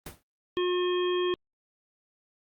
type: noise with exponential decay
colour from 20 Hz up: pink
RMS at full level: -35 dBFS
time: 0.06-0.23 s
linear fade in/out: 5 ms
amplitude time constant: 36 ms
type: harmonic tone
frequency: 359.1 Hz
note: F4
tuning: 48 cents sharp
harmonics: 1 / 3 / 5 / 7 / 9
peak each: -25 / -35 / -41 / -42 / -36 dBFS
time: 0.57-1.34 s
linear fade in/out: 0 ms
effects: Opus 32 kbps